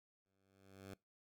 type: tone with exponential growth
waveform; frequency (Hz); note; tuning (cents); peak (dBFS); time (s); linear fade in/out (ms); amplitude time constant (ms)
10% pulse; 96.7; G2; -23; -40; 0.25-0.94; 5; 150
effects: noise-tail reverb RT60 0.2 s tail -22 dB re dry